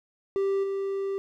triangle tone with level steps, 392 Hz, G4, in tune, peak -21 / -25 dBFS, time 0.36-1.18 s, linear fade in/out 0 ms, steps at 0.63 s, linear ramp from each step 10 ms, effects none

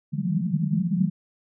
white band-pass noise, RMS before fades -24 dBFS, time 0.12-1.1 s, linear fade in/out 20 ms, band 150 to 210 Hz, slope 96 dB/octave, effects none

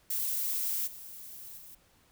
violet noise with level steps, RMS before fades -32 / -46 / -50 dBFS, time 0.1-1.75 s, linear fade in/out 5 ms, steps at 0.86 / 1.57 s, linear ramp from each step 20 ms, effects pink hiss -65 dBFS RMS until 2.11 s

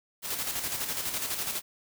white noise with tremolo, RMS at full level -31 dBFS, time 0.22-1.62 s, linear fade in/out 50 ms, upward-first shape square, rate 12 Hz, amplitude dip 45%, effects none

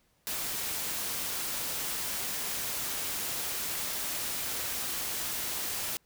white noise, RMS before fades -34 dBFS, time 0.27-5.97 s, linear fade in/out 0 ms, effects pink hiss -70 dBFS RMS until 6.05 s

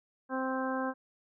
harmonic tone, 261.6 Hz, C4, in tune, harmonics 1 / 2 / 3 / 4 / 5 / 6, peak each -34 / -36 / -39 / -38 / -43 / -40 dBFS, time 0.29-0.94 s, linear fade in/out 50 ms, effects none

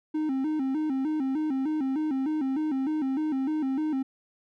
triangle tone with vibrato, 286.7 Hz, D4, 42 cents flat, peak -23 dBFS, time 0.14-4.03 s, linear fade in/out 10 ms, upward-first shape square, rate 3.3 Hz, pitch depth 130 cents each way, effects none

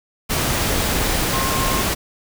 sine tone in noise, 1066 Hz, C6, 32 cents sharp, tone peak -24 dBFS, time 1.32-1.82 s, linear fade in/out 20 ms, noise pink, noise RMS -20 dBFS, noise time 0.29-1.95 s, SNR -7 dB, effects none

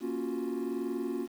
triangle chord, Gb major seventh, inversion first, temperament equal with one note detuned, 235.7 / 277.2 / 349.2 / 370 Hz, Bb3 / Db4 / F4 / Gb4, +19 / 0 / 0 / 0 cents, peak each -35 / -34 / -33 / -35 dBFS, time 0-1.28 s, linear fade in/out 50 ms, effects tanh soft clip ceiling -23 dBFS + 9-bit

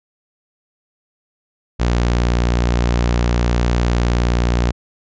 sawtooth tone, 59.5 Hz, A#1, 36 cents sharp, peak -10 dBFS, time 1.79-4.72 s, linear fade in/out 20 ms, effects resampled to 16000 Hz

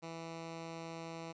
10% pulse tone, 164.81 Hz, E3, in tune, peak -35 dBFS, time 0.02-1.33 s, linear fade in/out 20 ms, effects resampled to 16000 Hz + 12-bit

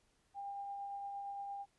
sine tone with tremolo, 800 Hz, G5, 35 cents sharp, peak -40 dBFS, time 0.34-1.66 s, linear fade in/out 50 ms, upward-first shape triangle, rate 8.7 Hz, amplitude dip 25%, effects pink hiss -75 dBFS RMS until 1.78 s + resampled to 24000 Hz

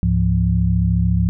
sine tone cluster, 70.8 / 104.8 / 173.1 Hz, C#2 / G#2 / F3, +37 / +16 / -15 cents, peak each -18 dBFS, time 0.03-1.29 s, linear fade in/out 0 ms, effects none

